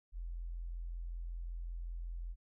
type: tone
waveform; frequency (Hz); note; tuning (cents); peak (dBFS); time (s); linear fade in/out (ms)
sine; 42.67; F1; -39; -39; 0.12-2.36; 50
effects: none